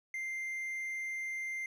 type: tone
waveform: triangle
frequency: 2093 Hz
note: C7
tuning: in tune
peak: -34 dBFS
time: 0.14-1.66 s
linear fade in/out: 2 ms
effects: none